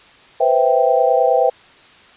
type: chord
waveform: sine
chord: C major seventh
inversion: third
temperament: equal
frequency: 493.9 / 523.3 / 659.3 / 784 Hz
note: B4 / C5 / E5 / G5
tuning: 0 / 0 / 0 / 0 cents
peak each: -17 dBFS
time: 0.4-1.5 s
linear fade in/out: 10 ms
effects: white hiss -46 dBFS RMS until 2.16 s + resampled to 8000 Hz